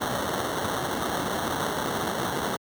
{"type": "noise with sample-and-hold", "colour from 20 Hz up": "blue", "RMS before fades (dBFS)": -28, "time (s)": [0, 2.57], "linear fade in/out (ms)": 20, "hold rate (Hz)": 2450, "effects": ["high-pass 100 Hz 12 dB/octave"]}